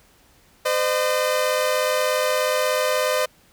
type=tone pair together; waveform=sawtooth; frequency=511 / 607.7 Hz; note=C5 / D#5; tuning=-41 / -41 cents; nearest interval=minor third; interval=300 cents; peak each=-18 dBFS; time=0.65-3.26 s; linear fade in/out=10 ms; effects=pink hiss -56 dBFS RMS until 3.52 s